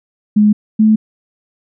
sine tone pair in turn, 210 / 216.9 Hz, G#3 / A3, +19 / -25 cents, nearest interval minor second, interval 56 cents, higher second, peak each -6 dBFS, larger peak neither, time 0.36-0.53 / 0.79-0.96 s, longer neither, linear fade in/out 10 ms, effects none

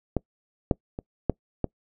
clicks, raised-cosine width 2 ms, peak -10 / -6 / -19 / -7 / -11 dBFS, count 5, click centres 0.167 / 0.712 / 0.989 / 1.297 / 1.643 s, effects noise-tail reverb RT60 0.1 s tail -25 dB re dry

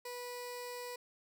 15% pulse tone with notch filter, 490 Hz, B4, 14 cents flat, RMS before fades -44 dBFS, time 0.05-0.96 s, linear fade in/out 5 ms, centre 1400 Hz, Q 1.4, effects none

